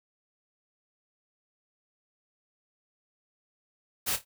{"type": "noise with echo", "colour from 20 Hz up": "white", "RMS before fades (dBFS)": -29, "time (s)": [4.06, 4.17], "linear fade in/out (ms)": 20, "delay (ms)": 27, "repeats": 3, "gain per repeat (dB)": -11, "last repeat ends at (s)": 4.251, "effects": []}